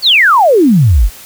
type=exponential sweep; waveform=sine; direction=down; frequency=4700 to 40 Hz; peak=-4 dBFS; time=0.02-1.1 s; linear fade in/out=50 ms; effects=white hiss -34 dBFS RMS until 1.25 s